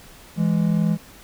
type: tone pair together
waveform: triangle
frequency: 166.28 / 207.7 Hz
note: E3 / G#3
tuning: +15 / 0 cents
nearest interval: major third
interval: 385 cents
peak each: -17 / -19 dBFS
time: 0.36-0.98 s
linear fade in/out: 50 ms
effects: pink hiss -46 dBFS RMS until 1.23 s